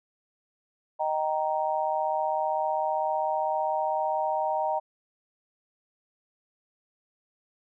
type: chord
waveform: sine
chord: Eb major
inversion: none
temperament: just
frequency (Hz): 622.3 / 777.8 / 933.4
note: Eb5 / G5 / Bb5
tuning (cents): 0 / -14 / +2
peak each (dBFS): -29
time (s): 0.99-4.8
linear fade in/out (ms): 20
effects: none